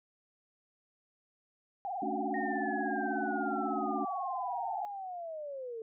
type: tone with vibrato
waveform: sine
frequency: 753 Hz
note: F#5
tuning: 30 cents sharp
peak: -34 dBFS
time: 1.85-4.85 s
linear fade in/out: 0 ms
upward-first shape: triangle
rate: 20 Hz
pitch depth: 160 cents each way
type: chord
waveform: sine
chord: D major seventh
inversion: second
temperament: equal with one note detuned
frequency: 219 / 277.2 / 293.7 / 370 Hz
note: A3 / C#4 / D4 / F#4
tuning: -8 / 0 / 0 / 0 cents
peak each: -39 dBFS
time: 2.02-4.05 s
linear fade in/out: 5 ms
type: linear sweep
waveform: sine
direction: down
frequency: 1864.7 to 436.5 Hz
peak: -38 dBFS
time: 2.34-5.82 s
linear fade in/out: 2 ms
effects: none